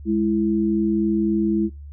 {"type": "tone pair together", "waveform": "sine", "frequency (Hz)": [207.7, 331.3], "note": ["G#3", "E4"], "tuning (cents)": [0, 9], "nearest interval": "minor sixth", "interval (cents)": 809, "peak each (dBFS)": -20, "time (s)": [0.05, 1.7], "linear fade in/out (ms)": 50, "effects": ["noise-tail reverb RT60 0.2 s tail -24 dB re dry", "added 72 Hz sine -35 dBFS peak until 1.92 s"]}